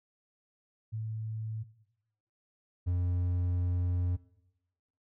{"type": "tone pair in turn", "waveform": ["sine", "triangle"], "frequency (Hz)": [110, 88.94], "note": ["A2", "F2"], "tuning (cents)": [0, 32], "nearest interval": "major third", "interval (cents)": 368, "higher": "first", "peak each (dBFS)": [-33, -25], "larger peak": "second", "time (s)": [[0.92, 1.64], [2.86, 4.17]], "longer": "second", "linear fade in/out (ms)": 20, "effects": ["noise-tail reverb RT60 0.9 s tail -18 dB re dry"]}